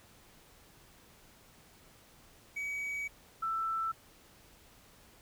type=tone pair in turn; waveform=triangle / sine; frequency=2269 / 1327.9 Hz; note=C#7 / E6; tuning=+40 / +12 cents; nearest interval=major sixth; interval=928 cents; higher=first; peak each=-33 / -31 dBFS; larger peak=second; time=2.56-3.08 / 3.42-3.92 s; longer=first; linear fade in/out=10 ms; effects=pink hiss -60 dBFS RMS until 5.21 s